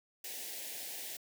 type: band-stop noise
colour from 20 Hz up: white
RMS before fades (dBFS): -43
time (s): 0.24-1.17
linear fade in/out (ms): 5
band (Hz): 850 to 1700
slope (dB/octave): 48
effects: high-pass 300 Hz 12 dB/octave